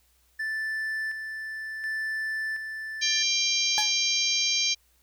triangle tone with tremolo, 1760 Hz, A6, in tune, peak -26 dBFS, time 0.39-3.23 s, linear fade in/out 10 ms, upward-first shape square, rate 0.69 Hz, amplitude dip 45%
harmonic tone, 792 Hz, G5, 18 cents sharp, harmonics 3 / 4 / 5 / 6 / 7 / 8, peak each -30 / -30 / -30 / -30 / -30 / -30 dBFS, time 3.01-4.75 s, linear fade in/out 20 ms
35% pulse tone with exponential decay, 846 Hz, G#5, 32 cents sharp, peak -21 dBFS, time 3.78-3.94 s, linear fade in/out 0 ms, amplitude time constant 34 ms
effects added 60 Hz sine -66 dBFS peak until 5.02 s + white hiss -66 dBFS RMS until 5.02 s

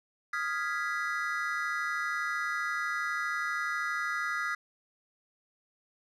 triangle chord, F half-diminished seventh, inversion third, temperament equal, 1244.5 / 1396.9 / 1661.2 / 1975.5 Hz, Eb6 / F6 / Ab6 / Cb7, 0 / 0 / 0 / 0 cents, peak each -34 dBFS, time 0.33-4.55 s, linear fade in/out 5 ms, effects none

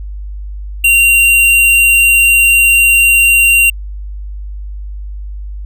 square tone, 2764 Hz, F7, 19 cents flat, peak -6 dBFS, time 0.84-3.7 s, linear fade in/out 5 ms, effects added 50 Hz sine -21 dBFS peak until 5.65 s

